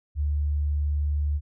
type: tone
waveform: sine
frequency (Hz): 73.42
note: D2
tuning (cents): 0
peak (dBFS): -22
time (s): 0.15-1.41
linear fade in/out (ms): 50
effects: none